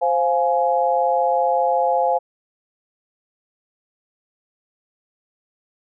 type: chord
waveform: sine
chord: F minor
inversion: second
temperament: just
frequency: 523.8 / 698.5 / 838.1 Hz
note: C5 / F5 / Ab5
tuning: +2 / 0 / +16 cents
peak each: -20 dBFS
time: 0.01-2.19 s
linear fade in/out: 20 ms
effects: none